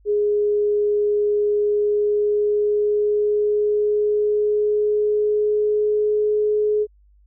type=tone with pitch glide; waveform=sine; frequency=415.3 to 422.3 Hz; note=G#4 to G#4; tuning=0 to +29 cents; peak=-16 dBFS; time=0.05-6.87 s; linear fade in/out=50 ms; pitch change=+29 cents; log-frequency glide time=1.54-6.25 s; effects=added 50 Hz sine -51 dBFS peak until 7.26 s